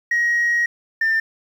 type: tone pair in turn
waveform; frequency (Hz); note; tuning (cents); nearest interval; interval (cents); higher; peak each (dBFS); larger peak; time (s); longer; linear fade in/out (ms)
sine; 1891 / 1793.7; A#6 / A6; +24 / +33; minor second; 91; first; -14; neither; 0.11-0.66 / 1.01-1.2; first; 5
effects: tanh soft clip ceiling -13 dBFS + 8-bit